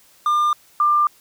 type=tone pair in turn; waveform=triangle / sine; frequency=1200 / 1192.4 Hz; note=D6 / D6; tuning=+37 / +26 cents; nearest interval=unison; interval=11 cents; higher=first; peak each=-13 dBFS; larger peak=neither; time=0.26-0.53 / 0.8-1.07 s; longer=neither; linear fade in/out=2 ms; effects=white hiss -53 dBFS RMS until 1.2 s